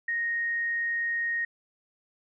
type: tone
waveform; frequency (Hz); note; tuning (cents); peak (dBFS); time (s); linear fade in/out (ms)
sine; 1864.7; A#6; 0; -26; 0.08-1.45; 5
effects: none